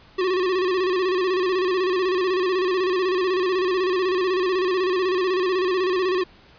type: tone with vibrato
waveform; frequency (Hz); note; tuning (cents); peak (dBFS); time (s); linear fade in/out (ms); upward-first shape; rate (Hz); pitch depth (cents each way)
square; 368.6; F#4; -7; -20; 0.18-6.24; 10; square; 16; 56
effects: pink hiss -51 dBFS RMS until 6.58 s + resampled to 11025 Hz